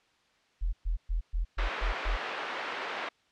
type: tone bursts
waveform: sine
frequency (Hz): 41.2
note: E1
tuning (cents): 0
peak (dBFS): -26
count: 7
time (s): 0.61-2.17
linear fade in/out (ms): 20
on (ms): 120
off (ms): 120
type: band-pass noise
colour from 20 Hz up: white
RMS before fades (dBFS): -36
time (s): 1.58-3.09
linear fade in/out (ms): 5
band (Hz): 430 to 2100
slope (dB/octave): 12
effects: white hiss -67 dBFS RMS until 3.31 s + low-pass 4000 Hz 12 dB/octave